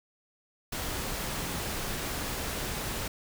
pink noise, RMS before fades -34 dBFS, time 0.72-3.08 s, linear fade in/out 5 ms, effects none

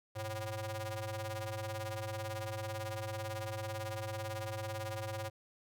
sawtooth ring-modulated tone, 220 Hz, A3, in tune, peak -31 dBFS, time 0.15-5.3 s, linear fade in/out 20 ms, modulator 321 Hz, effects none

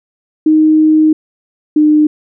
sine tone pair in turn, 311.1 / 303.3 Hz, D#4 / D#4, 0 / -44 cents, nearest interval unison, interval 44 cents, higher first, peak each -5 dBFS, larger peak neither, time 0.46-1.13 / 1.76-2.07 s, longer first, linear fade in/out 5 ms, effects none

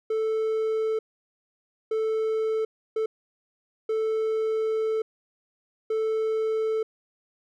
triangle tone bursts at uneven times, 440 Hz, A4, in tune, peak -21 dBFS, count 5, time 0.1-0.99 / 1.91-2.65 / 2.96-3.06 / 3.89-5.02 / 5.9-6.83 s, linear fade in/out 5 ms, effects none

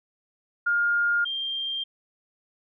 sine tone pair in turn, 1414 / 3184 Hz, F6 / G7, +21 / +26 cents, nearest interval octave + major second, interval 1405 cents, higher second, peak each -20 / -27 dBFS, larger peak first, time 0.66-1.25 / 1.25-1.84 s, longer neither, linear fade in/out 10 ms, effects none

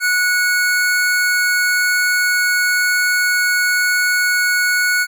square tone pair together, 1466 / 2211 Hz, F#6 / C#7, -16 / -5 cents, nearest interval perfect fifth, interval 711 cents, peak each -15 / -22 dBFS, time 0-5.07 s, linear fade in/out 50 ms, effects none

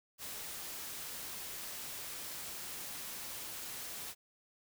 white noise, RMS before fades -44 dBFS, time 0.18-4.15 s, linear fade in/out 50 ms, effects none

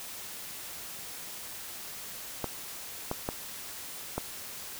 clicks, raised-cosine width 1 ms, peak -16 dBFS, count 4, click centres 2.443 / 3.114 / 3.289 / 4.18 s, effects white hiss -42 dBFS RMS until 4.79 s

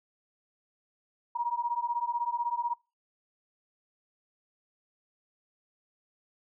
sine beating tone pair, 944 / 960 Hz, A#5 / B5, +22 / -49 cents, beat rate 16 Hz, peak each -31 dBFS, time 1.35-2.74 s, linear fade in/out 10 ms, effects noise-tail reverb RT60 0.3 s tail -26 dB re dry

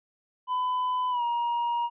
triangle tone with pitch glide, 1004 to 947.6 Hz, B5 to A#5, +28 to +28 cents, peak -23 dBFS, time 0.47-1.9 s, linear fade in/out 50 ms, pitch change -100 cents, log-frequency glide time 1.1-1.23 s, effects resampled to 8000 Hz

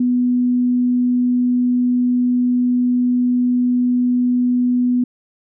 sine tone, 247.1 Hz, B3, 1 cent sharp, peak -13 dBFS, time 0-5.04 s, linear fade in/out 5 ms, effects none

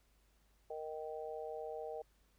harmonic tone, 155.56 Hz, D#3, in tune, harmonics 3 / 4 / 5, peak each -44 / -46 / -48 dBFS, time 0.7-2.02 s, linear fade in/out 5 ms, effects added 51 Hz sine -70 dBFS peak until 2.38 s + pink hiss -75 dBFS RMS until 2.38 s

